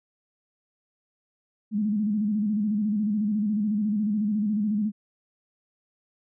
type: tone with vibrato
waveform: sine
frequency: 210 Hz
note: G#3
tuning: 19 cents sharp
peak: -22 dBFS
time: 1.71-4.92 s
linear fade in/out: 50 ms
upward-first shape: square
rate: 14 Hz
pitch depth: 63 cents each way
effects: none